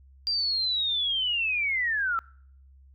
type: linear sweep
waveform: sine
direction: down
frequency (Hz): 4771 to 1305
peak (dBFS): -24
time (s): 0.27-2.19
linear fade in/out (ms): 0
effects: noise-tail reverb RT60 0.6 s tail -25 dB re dry + added 67 Hz sine -51 dBFS peak until 2.94 s